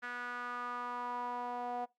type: tone with band-pass filter sweep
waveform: sawtooth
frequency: 244.2 Hz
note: B3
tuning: 19 cents flat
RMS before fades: -40 dBFS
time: 0.02-1.86 s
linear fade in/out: 20 ms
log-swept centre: 1600 to 740 Hz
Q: 4.4
effects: noise-tail reverb RT60 0.2 s tail -23 dB re dry + Opus 48 kbps